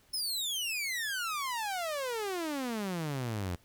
sawtooth exponential sweep, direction down, 5310 to 83.8 Hz, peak -29 dBFS, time 0.13-3.56 s, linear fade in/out 10 ms, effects pink hiss -65 dBFS RMS until 3.64 s

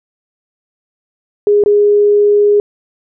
sine tone with dropouts, 412.5 Hz, G#4, 12 cents flat, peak -6 dBFS, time 1.47-2.6 s, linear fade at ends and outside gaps 1 ms, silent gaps 1.638-1.66 s, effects none

